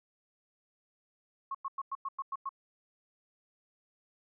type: tone bursts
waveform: sine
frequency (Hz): 1090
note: C#6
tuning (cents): -29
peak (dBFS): -33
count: 8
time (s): 1.51-2.492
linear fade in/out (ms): 5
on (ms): 37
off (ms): 98
effects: none